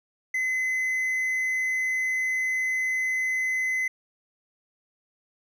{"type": "tone", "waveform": "triangle", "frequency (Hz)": 2037, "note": "C7", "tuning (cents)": -47, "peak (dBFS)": -22, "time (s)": [0.34, 3.88], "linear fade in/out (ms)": 5, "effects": []}